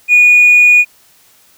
triangle tone with hard clipping, 2454 Hz, D#7, 25 cents flat, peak -3 dBFS, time 0.08-0.85 s, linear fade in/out 50 ms, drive 2 dB, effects white hiss -48 dBFS RMS until 1.57 s

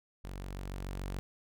sawtooth tone with level ramp, 47 Hz, F#1, 28 cents sharp, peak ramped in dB -37 to -32 dBFS, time 0.24-1.19 s, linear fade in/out 0 ms, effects none

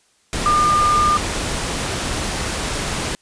sine tone in noise, 1205 Hz, D6, 44 cents sharp, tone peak -13 dBFS, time 0.46-1.17 s, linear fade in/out 0 ms, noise pink, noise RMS -23 dBFS, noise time 0.33-3.15 s, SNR +7 dB, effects white hiss -59 dBFS RMS until 3.21 s + resampled to 22050 Hz

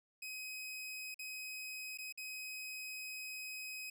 sawtooth tone with dropouts, 2527 Hz, D#7, 26 cents sharp, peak -40 dBFS, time 0.22-3.9 s, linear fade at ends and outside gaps 5 ms, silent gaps 1.144-1.191 / 1.975-1.985 / 2.125-2.175 s, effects none

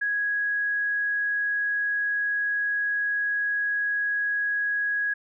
sine tone, 1661.2 Hz, G#6, in tune, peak -23 dBFS, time 0.01-5.14 s, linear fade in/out 10 ms, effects none

